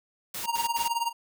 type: noise bursts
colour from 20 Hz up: white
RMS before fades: -35 dBFS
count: 3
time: 0.34-0.88 s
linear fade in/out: 5 ms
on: 120 ms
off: 90 ms
type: tone with tremolo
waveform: square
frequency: 934 Hz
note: A#5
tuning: 3 cents sharp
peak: -23 dBFS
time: 0.43-1.13 s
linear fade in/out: 50 ms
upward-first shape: triangle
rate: 19 Hz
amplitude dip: 90%
effects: none